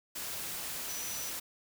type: tone in noise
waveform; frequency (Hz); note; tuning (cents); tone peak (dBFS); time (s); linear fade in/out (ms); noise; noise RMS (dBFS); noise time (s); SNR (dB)
sine; 5920; F#8; 0; -41; 0.88-1.3; 10; white; -39; 0.15-1.4; -5
effects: none